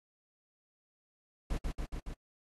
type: noise with echo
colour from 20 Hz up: brown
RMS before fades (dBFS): -33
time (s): 1.5-1.58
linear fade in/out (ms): 5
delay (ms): 140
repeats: 4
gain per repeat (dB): -2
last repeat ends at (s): 2.14
effects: AAC 32 kbps